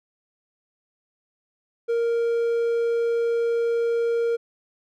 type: tone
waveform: triangle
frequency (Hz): 466.1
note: A#4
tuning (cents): 0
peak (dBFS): -18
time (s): 1.88-4.37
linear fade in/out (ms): 20
effects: none